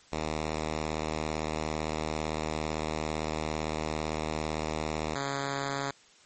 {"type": "tone pair in turn", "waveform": "5% pulse", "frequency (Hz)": [77.78, 138.92], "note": ["D#2", "C#3"], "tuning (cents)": [0, 4], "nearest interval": "minor seventh", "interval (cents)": 1004, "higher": "second", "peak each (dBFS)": -19, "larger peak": "neither", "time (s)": [[0.12, 5.15], [5.15, 5.91]], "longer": "first", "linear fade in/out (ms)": 5, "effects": ["white hiss -58 dBFS RMS until 6.25 s", "MP3 32 kbps"]}